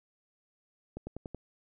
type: accelerating click train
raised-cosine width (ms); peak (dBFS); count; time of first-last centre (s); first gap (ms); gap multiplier
2; -26; 5; 0.97-1.347; 100; 0.96
effects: none